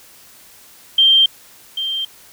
sine tone with echo, 3160 Hz, G7, 13 cents sharp, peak -8 dBFS, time 0.98-1.26 s, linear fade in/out 5 ms, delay 790 ms, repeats 1, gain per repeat -11 dB, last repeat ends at 2.05 s, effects white hiss -45 dBFS RMS until 2.32 s

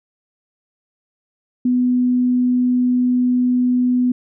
sine tone, 248.8 Hz, B3, 13 cents sharp, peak -13 dBFS, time 1.65-4.12 s, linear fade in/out 5 ms, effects none

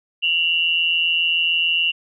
sine tone pair together, 2746 / 2913 Hz, F7 / F#7, -30 / -28 cents, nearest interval minor second, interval 102 cents, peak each -19 / -19 dBFS, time 0.22-1.92 s, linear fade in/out 20 ms, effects none

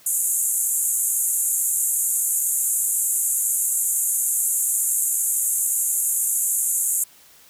pink band-pass noise, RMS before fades -22 dBFS, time 0.06-7.04 s, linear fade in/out 5 ms, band 6900 to 13000 Hz, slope 96 dB/octave, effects white hiss -51 dBFS RMS until 7.49 s

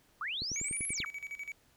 sine linear two-way sweep, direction up then down, 1103 to 11175 to 1103 Hz, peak -34 dBFS, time 0.21-1.05 s, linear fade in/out 2 ms, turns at 0.88 s
click train, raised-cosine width 3 ms, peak -30 dBFS, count 7, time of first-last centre 0.42-1.003 s, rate 10.3 Hz
triangle tone with tremolo, 2272 Hz, C#7, 42 cents sharp, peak -36 dBFS, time 0.56-1.52 s, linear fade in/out 0 ms, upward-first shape square, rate 12 Hz, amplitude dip 80%
effects pink hiss -67 dBFS RMS until 1.76 s

